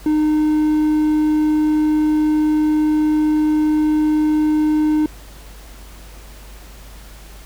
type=tone; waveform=triangle; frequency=305.9 Hz; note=D#4; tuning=29 cents flat; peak=-11 dBFS; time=0.06-5.06 s; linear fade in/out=2 ms; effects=added 50 Hz sine -37 dBFS peak until 7.45 s + pink hiss -43 dBFS RMS until 7.45 s